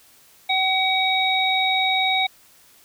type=harmonic tone; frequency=757 Hz; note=F#5; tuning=39 cents sharp; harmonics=1 / 3 / 5; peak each=-22 / -22 / -22 dBFS; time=0.49-2.27 s; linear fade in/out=10 ms; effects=white hiss -53 dBFS RMS until 2.84 s